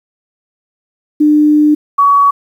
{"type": "tone pair in turn", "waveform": "sine", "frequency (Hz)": [300, 1129.1], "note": ["D4", "C#6"], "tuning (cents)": [37, 32], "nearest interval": "octave + major seventh", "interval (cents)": 2295, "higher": "second", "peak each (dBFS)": -5, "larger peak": "neither", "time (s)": [[1.2, 1.75], [1.98, 2.31]], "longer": "first", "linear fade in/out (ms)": 10, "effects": ["7-bit"]}